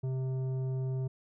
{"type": "tone with tanh clipping", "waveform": "triangle", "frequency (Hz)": 130.81, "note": "C3", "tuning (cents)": 0, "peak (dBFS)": -32, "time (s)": [0.03, 1.08], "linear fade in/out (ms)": 10, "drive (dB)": 14, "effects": []}